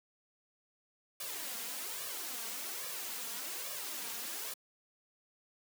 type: noise with flanger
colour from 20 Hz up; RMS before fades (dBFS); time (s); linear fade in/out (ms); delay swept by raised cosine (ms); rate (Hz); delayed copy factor
white; -41; 1.2-4.54; 5; 1.7 to 4.4; 1.2; +0.75
effects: high-pass 200 Hz 12 dB/octave